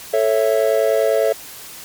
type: chord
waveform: triangle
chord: A major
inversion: none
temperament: just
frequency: 440 / 550 / 660 Hz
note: A4 / C#5 / E5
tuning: 0 / -14 / +2 cents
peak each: -16 dBFS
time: 0.13-1.33 s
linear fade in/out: 10 ms
effects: white hiss -36 dBFS RMS until 1.84 s + MP3 96 kbps